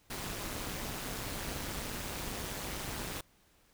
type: noise with amplitude modulation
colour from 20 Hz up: pink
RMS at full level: -36 dBFS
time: 0.1-3.21 s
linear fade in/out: 5 ms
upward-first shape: sine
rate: 206 Hz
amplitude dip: 75%
effects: pink hiss -67 dBFS RMS until 3.73 s